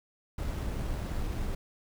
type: noise with sample-and-hold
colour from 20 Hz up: brown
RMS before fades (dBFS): -33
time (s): 0.38-1.55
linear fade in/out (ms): 5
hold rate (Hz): 8820
effects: none